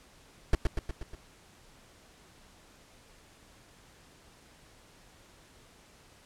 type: noise with echo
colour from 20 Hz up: brown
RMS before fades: -20 dBFS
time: 0.53-0.55 s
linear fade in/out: 2 ms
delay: 120 ms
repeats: 5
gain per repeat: -4 dB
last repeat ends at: 1.15 s
effects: pink hiss -58 dBFS RMS until 6.25 s + low-pass 10000 Hz 12 dB/octave